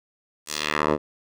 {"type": "tone with band-pass filter sweep", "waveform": "10% pulse", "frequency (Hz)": 75.6, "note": "D#2", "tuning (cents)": -49, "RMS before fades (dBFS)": -24, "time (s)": [0.46, 0.98], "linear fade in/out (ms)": 50, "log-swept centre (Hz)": [8900, 490], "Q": 1.2, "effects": []}